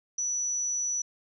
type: tone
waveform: sine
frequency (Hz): 5920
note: F#8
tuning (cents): 0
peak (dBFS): -27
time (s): 0.18-1.02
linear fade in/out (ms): 5
effects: none